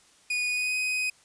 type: tone with pitch glide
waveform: 40% pulse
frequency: 2466 to 2505 Hz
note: D#7 to D#7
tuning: -16 to +11 cents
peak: -25 dBFS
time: 0.3-1.1 s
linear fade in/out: 5 ms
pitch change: +27 cents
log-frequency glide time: 0.47-0.76 s
effects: white hiss -59 dBFS RMS until 1.24 s + resampled to 22050 Hz